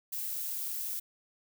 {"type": "noise", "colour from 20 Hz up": "violet", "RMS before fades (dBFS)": -36, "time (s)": [0.12, 1], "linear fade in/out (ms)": 10, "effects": []}